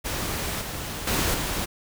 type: noise with level steps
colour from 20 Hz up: pink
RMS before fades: -29 / -33 / -24 / -28 dBFS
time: 0.04-1.66 s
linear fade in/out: 20 ms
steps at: 0.61 / 1.07 / 1.34 s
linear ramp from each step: 5 ms
effects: none